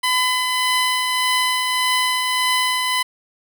15% pulse tone with tremolo, 1009 Hz, B5, 37 cents sharp, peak -9 dBFS, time 0.03-3.03 s, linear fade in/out 10 ms, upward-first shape triangle, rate 1.7 Hz, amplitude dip 35%, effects none

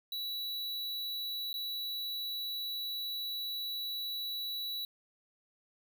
square tone with dropouts, 3931 Hz, B7, 9 cents flat, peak -36 dBFS, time 0.12-4.85 s, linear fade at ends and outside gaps 2 ms, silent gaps 1.53-1.54 s, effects none

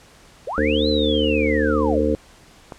sine linear two-way sweep, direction up then down, 428.8 to 4134 to 428.8 Hz, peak -24 dBFS, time 0.47-2.01 s, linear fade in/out 5 ms, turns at 0.88 s
harmonic tone, 75 Hz, D2, 37 cents sharp, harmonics 1 / 3 / 4 / 5 / 6 / 7, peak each -25 / -25 / -22 / -32 / -22 / -23 dBFS, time 0.58-2.15 s, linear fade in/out 0 ms
click, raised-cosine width 1 ms, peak -18 dBFS, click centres 2.722 s
effects pink hiss -49 dBFS RMS until 2.78 s + low-pass 9000 Hz 12 dB/octave

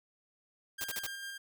sawtooth tone with tremolo, 1600 Hz, G6, 35 cents sharp, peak -36 dBFS, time 0.78-1.38 s, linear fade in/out 10 ms, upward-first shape square, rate 6.7 Hz, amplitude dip 25%
white noise bursts, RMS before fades -37 dBFS, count 4, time 0.81-1.065 s, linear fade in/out 0 ms, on 30 ms, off 45 ms
effects none

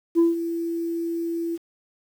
sine tone with ADSR envelope, 335.8 Hz, E4, 32 cents sharp, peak -11 dBFS, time 0.15-1.58 s, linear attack 39 ms, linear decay 160 ms, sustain -13 dB, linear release 33 ms, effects tanh soft clip ceiling -12 dBFS + 8-bit

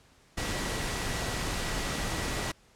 sine tone in noise, 1937 Hz, B6, 34 cents flat, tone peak -43 dBFS, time 0.37-2.52 s, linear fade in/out 10 ms, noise pink, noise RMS -32 dBFS, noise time 0.37-2.52 s, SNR -14 dB, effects pink hiss -61 dBFS RMS until 2.75 s + low-pass 9000 Hz 12 dB/octave

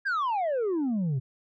sine exponential sweep, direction down, 1661.2 to 123.47 Hz, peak -22 dBFS, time 0.05-1.2 s, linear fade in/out 20 ms, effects tanh soft clip ceiling -24 dBFS

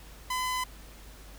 sawtooth tone, 1012 Hz, B5, 42 cents sharp, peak -25 dBFS, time 0.3-0.64 s, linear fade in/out 5 ms, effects added 50 Hz sine -48 dBFS peak until 1.38 s + pink hiss -52 dBFS RMS until 1.38 s

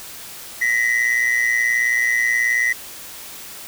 triangle ring-modulated tone, 1952 Hz, B6, 21 cents flat, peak -11 dBFS, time 0.61-2.73 s, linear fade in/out 10 ms, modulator 59.3 Hz, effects white hiss -36 dBFS RMS until 3.67 s

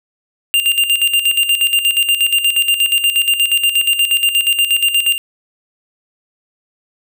square tone with tremolo, 2794 Hz, F7, in tune, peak -10 dBFS, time 0.54-5.18 s, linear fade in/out 0 ms, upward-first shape square, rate 8.4 Hz, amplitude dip 65%, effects none

